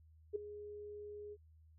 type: tone with ADSR envelope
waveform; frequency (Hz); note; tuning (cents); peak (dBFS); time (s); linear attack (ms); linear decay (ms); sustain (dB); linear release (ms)
sine; 415.3; G#4; 0; -32; 0.33-1.37; 26; 8; -14; 45
effects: added 79 Hz sine -61 dBFS peak until 1.78 s